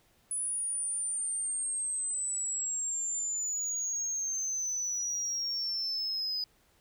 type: exponential sweep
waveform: sine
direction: down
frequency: 9940 to 4978 Hz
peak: -29 dBFS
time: 0.31-6.44 s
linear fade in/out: 2 ms
effects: tanh soft clip ceiling -28 dBFS + pink hiss -67 dBFS RMS until 6.8 s